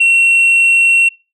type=tone; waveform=sine; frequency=2724 Hz; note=F7; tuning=44 cents flat; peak=-4 dBFS; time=0-1.09 s; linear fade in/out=10 ms; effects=noise-tail reverb RT60 0.3 s tail -24 dB re dry + tanh soft clip ceiling -6 dBFS